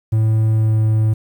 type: tone with pitch glide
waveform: triangle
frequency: 110 to 109.24 Hz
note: A2 to A2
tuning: 0 to -12 cents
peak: -10 dBFS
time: 0.12-1.14 s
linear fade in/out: 10 ms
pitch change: -12 cents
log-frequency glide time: 0.53-0.79 s
effects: 8-bit